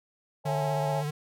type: chord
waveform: sine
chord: A major seventh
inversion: first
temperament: just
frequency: 550 / 660 / 825 / 880 Hz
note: C#5 / E5 / G#5 / A5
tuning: -14 / +2 / -12 / 0 cents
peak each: -32 / -34 / -32 / -38 dBFS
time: 0.44-1.04 s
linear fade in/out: 50 ms
type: tone with vibrato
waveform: square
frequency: 148.7 Hz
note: D3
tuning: 22 cents sharp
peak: -30 dBFS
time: 0.45-1.11 s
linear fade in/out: 10 ms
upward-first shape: triangle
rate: 16 Hz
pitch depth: 43 cents each way
effects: none